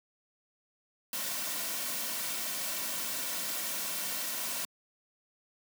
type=noise with comb filter; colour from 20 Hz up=white; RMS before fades=-35 dBFS; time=1.13-4.65 s; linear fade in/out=2 ms; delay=2.4 ms; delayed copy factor=-0.5; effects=high-pass 200 Hz 12 dB/octave